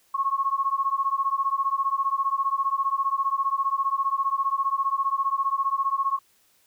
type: beating tone pair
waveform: sine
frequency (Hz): 1086 / 1101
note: C#6 / C#6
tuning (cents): -36 / -12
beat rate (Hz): 15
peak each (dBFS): -25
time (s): 0.14-6.19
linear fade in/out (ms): 10
effects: white hiss -63 dBFS RMS until 6.66 s